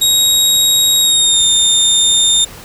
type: tone with pitch glide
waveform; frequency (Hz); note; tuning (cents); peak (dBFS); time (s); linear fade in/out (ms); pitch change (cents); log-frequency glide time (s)
25% pulse; 3787 to 3631; A#7 to A#7; +27 to -46; -4; 0.01-2.45; 10; -73; 1-1.44
effects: pink hiss -34 dBFS RMS until 2.64 s